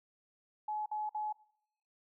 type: tone bursts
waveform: sine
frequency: 850 Hz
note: G#5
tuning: 40 cents sharp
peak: -34 dBFS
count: 3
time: 0.68-1.326 s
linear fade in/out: 5 ms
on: 180 ms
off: 53 ms
effects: noise-tail reverb RT60 0.7 s tail -21 dB re dry